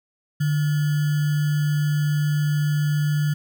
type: tone with sample-and-hold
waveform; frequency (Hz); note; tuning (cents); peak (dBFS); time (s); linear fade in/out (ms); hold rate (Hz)
sine; 148.8; D3; +23; -18; 0.4-3.34; 10; 1575
effects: none